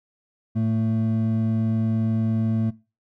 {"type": "tone pair together", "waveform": "triangle", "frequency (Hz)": [111.4, 222.8], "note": ["A2", "A3"], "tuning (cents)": [22, 22], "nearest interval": "octave", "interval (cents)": 1200, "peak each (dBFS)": -20, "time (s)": [0.55, 2.71], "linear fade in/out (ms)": 20, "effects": ["noise-tail reverb RT60 0.3 s tail -21 dB re dry", "tanh soft clip ceiling -12 dBFS"]}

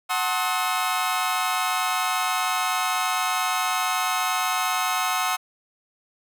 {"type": "chord", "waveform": "sawtooth", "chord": "F# diminished seventh", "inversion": "none", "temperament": "just", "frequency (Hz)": [740, 888, 1065.6, 1278.7], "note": ["F#5", "A5", "C6", "Eb6"], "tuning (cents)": [0, 16, 31, 47], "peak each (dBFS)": [-23, -28, -24, -23], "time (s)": [0.09, 5.37], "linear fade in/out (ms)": 20, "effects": []}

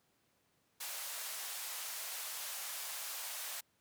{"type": "band-pass noise", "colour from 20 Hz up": "white", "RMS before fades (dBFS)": -43, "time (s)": [0.8, 3.61], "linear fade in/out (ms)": 10, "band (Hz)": [590, 16000], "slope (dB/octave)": 24, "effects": ["pink hiss -75 dBFS RMS until 3.8 s", "high-pass 100 Hz 12 dB/octave"]}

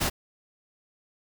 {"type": "noise", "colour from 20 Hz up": "pink", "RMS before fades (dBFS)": -26, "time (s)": [0, 0.1], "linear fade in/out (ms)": 20, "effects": []}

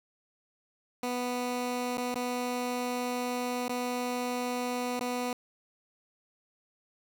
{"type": "tone with dropouts", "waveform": "15% pulse", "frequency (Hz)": 246.9, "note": "B3", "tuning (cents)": 0, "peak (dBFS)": -24, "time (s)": [1.03, 5.33], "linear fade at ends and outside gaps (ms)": 2, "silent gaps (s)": [[1.972, 1.98], [2.144, 2.156], [3.682, 3.694], [4.994, 5.009]], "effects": []}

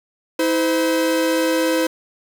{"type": "tone pair together", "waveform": "45% pulse", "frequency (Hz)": [322.7, 512.3], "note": ["E4", "C5"], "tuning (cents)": [-37, -37], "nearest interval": "minor sixth", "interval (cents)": 800, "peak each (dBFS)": -19, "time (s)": [0.39, 1.87], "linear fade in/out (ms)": 5, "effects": ["7-bit"]}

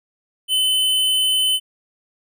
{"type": "tone", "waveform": "square", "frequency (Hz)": 3036, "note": "F#7", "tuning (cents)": 44, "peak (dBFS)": -16, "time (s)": [0.48, 1.6], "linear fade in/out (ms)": 50, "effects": []}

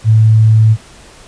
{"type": "tone", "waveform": "sine", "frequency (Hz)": 110, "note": "A2", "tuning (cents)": 0, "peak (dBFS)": -4, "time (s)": [0.04, 0.77], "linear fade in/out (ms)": 50, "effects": ["pink hiss -39 dBFS RMS until 1.27 s", "resampled to 22050 Hz"]}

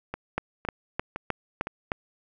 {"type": "two click trains", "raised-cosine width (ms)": 0.5, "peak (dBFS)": [-17, -11], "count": [4, 6], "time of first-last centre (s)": [[0.14, 1.671], [0.38, 1.918]], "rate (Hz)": [1.96, 3.25], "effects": []}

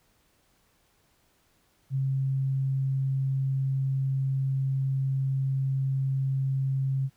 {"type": "tone", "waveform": "sine", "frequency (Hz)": 134.5, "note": "C3", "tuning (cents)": 48, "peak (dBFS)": -24, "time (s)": [1.9, 7.1], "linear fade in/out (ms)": 50, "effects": ["pink hiss -67 dBFS RMS until 7.16 s"]}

